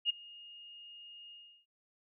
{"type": "tone with ADSR envelope", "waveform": "sine", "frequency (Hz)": 2847, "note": "F7", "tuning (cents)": 33, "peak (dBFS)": -25, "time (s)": [0.05, 1.66], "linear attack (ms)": 46, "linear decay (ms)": 13, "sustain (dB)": -24, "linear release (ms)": 350, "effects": []}